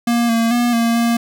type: tone with pitch steps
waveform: square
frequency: 236.1 / 229.1 / 240.4 / 231.7 / 233.8 Hz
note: A#3 / A#3 / B3 / A#3 / A#3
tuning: +22 / -30 / -46 / -10 / +5 cents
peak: -14 dBFS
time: 0.07-1.17 s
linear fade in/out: 5 ms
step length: 220 ms
effects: none

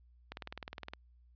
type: click train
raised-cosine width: 0.3 ms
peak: -26 dBFS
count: 13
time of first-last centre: 0.32-0.935 s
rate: 19.5 Hz
effects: added 60 Hz sine -60 dBFS peak until 1.35 s + resampled to 11025 Hz

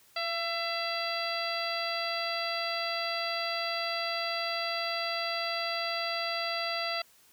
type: harmonic tone with a mistuned harmonic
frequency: 670 Hz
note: E5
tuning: 28 cents sharp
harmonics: 1 / 2 / 3 / 4 / 5 / 6 / 7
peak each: -35 / -37 / -38 / -39 / -42 / -42 / -36 dBFS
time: 0.16-7.02 s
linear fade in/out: 5 ms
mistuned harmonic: 1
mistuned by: +21 cents
effects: white hiss -61 dBFS RMS until 7.32 s

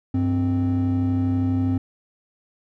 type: tone pair together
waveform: triangle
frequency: 97.99 / 261.6 Hz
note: G2 / C4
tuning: 0 / 0 cents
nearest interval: octave + perfect fourth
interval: 1700 cents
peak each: -19 / -18 dBFS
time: 0.14-1.78 s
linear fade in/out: 5 ms
effects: tanh soft clip ceiling -13 dBFS

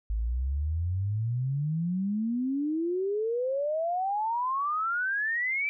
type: exponential sweep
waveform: sine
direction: up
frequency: 51.91 to 2349 Hz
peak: -26 dBFS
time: 0.1-5.69 s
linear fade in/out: 0 ms
effects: none

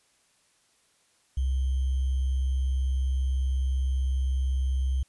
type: tone with sample-and-hold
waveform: sine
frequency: 65.41 Hz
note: C2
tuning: in tune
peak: -23 dBFS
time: 1.37-5.03 s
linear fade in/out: 5 ms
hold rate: 3150 Hz
effects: white hiss -66 dBFS RMS until 5.08 s + resampled to 24000 Hz

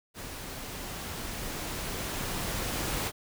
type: noise with level ramp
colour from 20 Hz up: pink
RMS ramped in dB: -41 to -31 dBFS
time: 0.14-3.12 s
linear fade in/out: 50 ms
effects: none

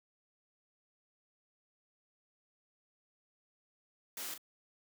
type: noise with echo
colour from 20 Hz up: white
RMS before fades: -42 dBFS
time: 4.17-4.34 s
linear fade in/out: 2 ms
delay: 38 ms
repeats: 1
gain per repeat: -8 dB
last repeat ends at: 4.378 s
effects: high-pass 200 Hz 12 dB/octave

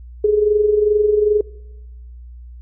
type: tone with amplitude modulation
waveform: sine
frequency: 420 Hz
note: G#4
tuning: 19 cents sharp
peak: -9 dBFS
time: 0.24-1.41 s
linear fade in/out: 5 ms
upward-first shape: sine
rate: 22.5 Hz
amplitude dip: 60%
effects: noise-tail reverb RT60 1.0 s tail -23 dB re dry + added 60 Hz sine -34 dBFS peak until 2.61 s

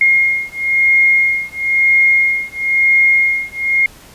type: beating tone pair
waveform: sine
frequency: 2139 / 2140 Hz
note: C7 / C7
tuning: +38 / +38 cents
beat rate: 1 Hz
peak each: -13 dBFS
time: 0.01-3.86 s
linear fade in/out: 2 ms
effects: pink hiss -41 dBFS RMS until 4.14 s + resampled to 32000 Hz

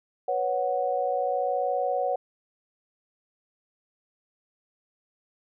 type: chord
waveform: sine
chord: B suspended second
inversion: none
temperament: equal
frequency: 493.9 / 554.4 / 740 Hz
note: B4 / C#5 / F#5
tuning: 0 / 0 / 0 cents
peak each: -30 / -28 / -27 dBFS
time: 0.28-2.16 s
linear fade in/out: 5 ms
effects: none

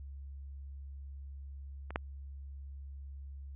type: clicks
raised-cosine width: 0.5 ms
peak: -28 / -17 dBFS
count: 2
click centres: 1.906 / 1.959 s
effects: added 69 Hz sine -43 dBFS peak until 3.55 s + resampled to 8000 Hz

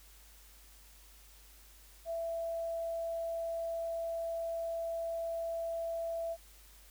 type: tone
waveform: sine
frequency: 666 Hz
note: E5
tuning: 18 cents sharp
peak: -34 dBFS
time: 2.05-6.37 s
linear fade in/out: 50 ms
effects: added 50 Hz sine -58 dBFS peak until 6.9 s + white hiss -60 dBFS RMS until 6.9 s

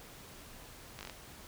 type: slowing click train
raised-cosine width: 0.2 ms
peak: -26 dBFS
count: 6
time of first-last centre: 0.99-1.097 s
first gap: 19 ms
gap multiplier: 1.06
effects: pink hiss -52 dBFS RMS until 1.47 s

